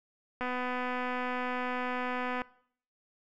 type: click train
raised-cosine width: 0.5 ms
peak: -20 dBFS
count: 503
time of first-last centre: 0.41-2.418 s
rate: 250 Hz
effects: noise-tail reverb RT60 0.6 s tail -21 dB re dry